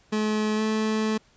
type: tone with pitch glide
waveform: 30% pulse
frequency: 214.3 to 217.5 Hz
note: A3 to A3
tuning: -45 to -20 cents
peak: -20 dBFS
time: 0.12-1.18 s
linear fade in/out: 10 ms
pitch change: +25 cents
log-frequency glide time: 0.56-0.61 s
effects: pink hiss -60 dBFS RMS until 1.36 s + resampled to 16000 Hz